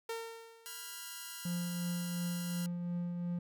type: tone with exponential decay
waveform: sawtooth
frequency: 456.2 Hz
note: A#4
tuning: 37 cents flat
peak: -32 dBFS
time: 0.09-1.01 s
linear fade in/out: 5 ms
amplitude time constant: 200 ms
type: chord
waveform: 5% pulse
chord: F diminished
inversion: second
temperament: equal with one note detuned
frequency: 987.8 / 1396.9 / 1626.1 Hz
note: Cb6 / F6 / Ab6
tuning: 0 / 0 / -37 cents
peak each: -38 / -34 / -39 dBFS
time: 0.66-2.66 s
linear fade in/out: 0 ms
type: tone with tremolo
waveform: triangle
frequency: 174.61 Hz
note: F3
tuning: in tune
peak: -31 dBFS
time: 1.45-3.39 s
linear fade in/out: 5 ms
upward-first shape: triangle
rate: 2.8 Hz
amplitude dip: 35%
effects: none